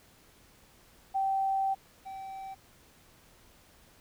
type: tone pair in turn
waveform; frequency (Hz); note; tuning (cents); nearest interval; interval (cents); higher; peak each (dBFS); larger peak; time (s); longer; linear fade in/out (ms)
sine / triangle; 776 / 772.7; G5 / G5; -18 / -25; unison; 7; first; -26 / -37; first; 1.14-1.75 / 2.05-2.55; first; 20
effects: pink hiss -60 dBFS RMS until 4 s